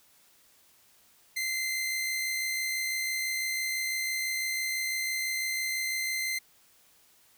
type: tone pair together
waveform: sawtooth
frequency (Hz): 2012 / 2078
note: B6 / C7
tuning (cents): +32 / -12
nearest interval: minor second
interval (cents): 56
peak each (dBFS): -38 / -26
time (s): 1.36-6.39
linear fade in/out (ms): 10
effects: white hiss -62 dBFS RMS until 7.37 s